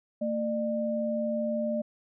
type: tone pair together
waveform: sine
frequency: 226.3 / 600.8 Hz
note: A3 / D5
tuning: +49 / +39 cents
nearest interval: octave + perfect fourth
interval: 1690 cents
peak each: -30 / -29 dBFS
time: 0.21-1.82 s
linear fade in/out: 10 ms
effects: none